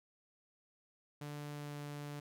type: tone with pitch glide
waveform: sawtooth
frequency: 146.83 to 145.82 Hz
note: D3 to D3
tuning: 0 to -12 cents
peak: -39 dBFS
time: 1.21-2.2 s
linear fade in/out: 5 ms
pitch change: -12 cents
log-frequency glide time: 1.51-1.79 s
effects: none